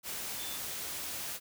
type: tone in noise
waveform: sine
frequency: 3520 Hz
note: A7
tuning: in tune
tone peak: -44 dBFS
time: 0.36-0.59 s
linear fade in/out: 50 ms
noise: white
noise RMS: -39 dBFS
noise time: 0.03-1.4 s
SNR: -8 dB
effects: none